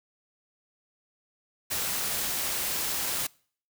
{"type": "noise with ADSR envelope", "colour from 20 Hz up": "white", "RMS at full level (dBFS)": -28, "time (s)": [1.7, 3.27], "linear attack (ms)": 21, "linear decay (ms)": 5, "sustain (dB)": -2, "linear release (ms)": 6, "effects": ["noise-tail reverb RT60 0.5 s tail -25 dB re dry"]}